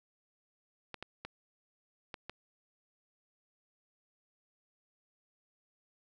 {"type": "clicks", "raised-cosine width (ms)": 0.3, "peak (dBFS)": -25, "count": 5, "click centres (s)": [0.943, 1.026, 1.25, 2.142, 2.296], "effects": []}